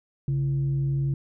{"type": "tone with frequency modulation", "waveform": "sine", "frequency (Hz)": 138.59, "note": "C#3", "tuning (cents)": 0, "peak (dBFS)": -22, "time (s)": [0.28, 1.14], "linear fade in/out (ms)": 2, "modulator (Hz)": 196, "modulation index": 0.26, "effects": []}